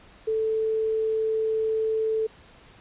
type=tone; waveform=sine; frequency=440.3 Hz; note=A4; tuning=1 cent sharp; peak=-22 dBFS; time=0.27-2.27 s; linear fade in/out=10 ms; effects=pink hiss -52 dBFS RMS until 2.8 s + resampled to 8000 Hz